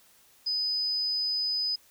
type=tone; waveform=sine; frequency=5000 Hz; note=D#8; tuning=8 cents sharp; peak=-26 dBFS; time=0.46-1.76 s; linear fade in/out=10 ms; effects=white hiss -60 dBFS RMS until 1.9 s